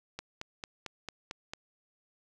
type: click train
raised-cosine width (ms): 0.2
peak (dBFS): -21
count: 7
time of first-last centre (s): 0.19-1.535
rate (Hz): 4.46
effects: none